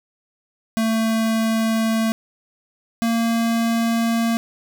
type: tone pair in turn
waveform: square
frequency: 223.5 / 229.8 Hz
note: A3 / A#3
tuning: +27 / -25 cents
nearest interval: unison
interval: 48 cents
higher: second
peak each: -18 dBFS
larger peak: neither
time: 0.77-2.12 / 3.02-4.37 s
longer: neither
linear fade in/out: 0 ms
effects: none